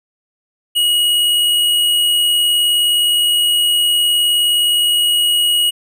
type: tone with amplitude modulation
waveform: square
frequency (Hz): 2900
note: F#7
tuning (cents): -35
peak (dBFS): -11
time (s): 0.75-5.71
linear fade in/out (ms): 20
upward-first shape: sine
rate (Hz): 79.4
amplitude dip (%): 25
effects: none